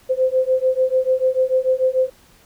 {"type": "beating tone pair", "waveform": "sine", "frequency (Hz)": [514, 520.8], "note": ["C5", "C5"], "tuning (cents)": [-31, -8], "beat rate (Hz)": 6.8, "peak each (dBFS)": -18, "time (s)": [0.09, 2.1], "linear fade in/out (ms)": 20, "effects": ["pink hiss -52 dBFS RMS until 2.45 s"]}